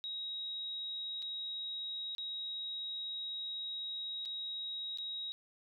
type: tone with dropouts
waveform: sine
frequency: 3806 Hz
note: A#7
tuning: 35 cents sharp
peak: -38 dBFS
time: 0.04-5.32 s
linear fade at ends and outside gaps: 0 ms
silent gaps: 1.221-1.225 / 2.15-2.182 / 4.252-4.257 / 4.974-4.985 s
effects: none